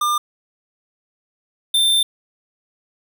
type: tone pair in turn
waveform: square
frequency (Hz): 1200 / 3577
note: D6 / A7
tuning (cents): +37 / +28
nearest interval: octave + perfect fifth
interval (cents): 1891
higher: second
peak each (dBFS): -17 / -14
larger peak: second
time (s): 0.01-0.18 / 1.74-2.03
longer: second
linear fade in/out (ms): 5
effects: none